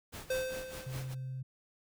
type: noise with tremolo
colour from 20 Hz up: pink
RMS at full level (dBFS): -44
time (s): 0.12-1.15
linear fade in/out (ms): 20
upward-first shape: sine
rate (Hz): 5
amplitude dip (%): 75
type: tone with exponential decay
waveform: square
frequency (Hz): 518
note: C5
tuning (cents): -17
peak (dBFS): -30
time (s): 0.3-1.41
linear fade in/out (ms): 5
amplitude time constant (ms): 240
type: tone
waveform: sine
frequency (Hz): 130.81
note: C3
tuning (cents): 0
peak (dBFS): -37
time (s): 0.86-1.43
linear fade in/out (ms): 10
effects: none